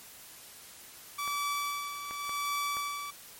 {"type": "tone with tremolo", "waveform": "sawtooth", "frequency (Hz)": 1152, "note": "D6", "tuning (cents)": -34, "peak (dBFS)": -26, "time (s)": [1.18, 3.11], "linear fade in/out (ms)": 10, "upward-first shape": "sine", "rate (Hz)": 0.89, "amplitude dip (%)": 60}
{"type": "clicks", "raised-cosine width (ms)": 0.5, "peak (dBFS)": -28, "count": 4, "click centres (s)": [1.277, 2.11, 2.294, 2.769]}
{"effects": ["white hiss -50 dBFS RMS until 3.39 s", "MP3 64 kbps"]}